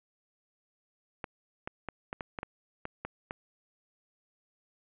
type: clicks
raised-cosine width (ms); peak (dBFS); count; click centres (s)
0.5; -21; 10; 1.242 / 1.675 / 1.887 / 2.129 / 2.208 / 2.388 / 2.431 / 2.854 / 3.05 / 3.309
effects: resampled to 8000 Hz + 8-bit